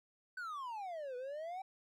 triangle exponential two-way sweep, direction down then up, 1532 to 487.1 to 780 Hz, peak -39 dBFS, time 0.37-1.62 s, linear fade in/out 5 ms, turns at 1.16 s, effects none

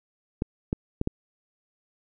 clicks, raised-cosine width 3 ms, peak -12 dBFS, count 4, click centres 0.421 / 0.729 / 1.014 / 1.074 s, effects none

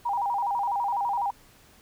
sine tone with vibrato, 876 Hz, A5, 8 cents flat, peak -24 dBFS, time 0.05-1.31 s, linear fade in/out 10 ms, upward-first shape square, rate 12 Hz, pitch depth 150 cents each way, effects pink hiss -56 dBFS RMS until 1.81 s

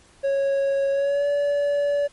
triangle tone with pitch glide, 551 to 574.4 Hz, C#5 to D5, -11 to -39 cents, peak -17 dBFS, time 0.23-2.08 s, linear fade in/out 20 ms, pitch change +72 cents, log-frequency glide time 0.91-1.27 s, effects pink hiss -54 dBFS RMS until 2.12 s + MP3 48 kbps

